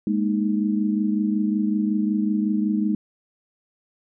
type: chord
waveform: sine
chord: Ab suspended second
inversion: none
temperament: equal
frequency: 207.7 / 233.1 / 311.1 Hz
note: Ab3 / Bb3 / Eb4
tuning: 0 / 0 / 0 cents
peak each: -21 / -27 / -25 dBFS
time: 0.07-2.95 s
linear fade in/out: 2 ms
effects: none